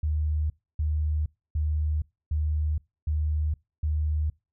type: tone bursts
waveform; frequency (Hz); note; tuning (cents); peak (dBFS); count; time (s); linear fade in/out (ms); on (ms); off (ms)
sine; 76.3; D#2; -33; -23; 6; 0.03-4.3; 5; 470; 290
effects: noise-tail reverb RT60 0.3 s tail -26 dB re dry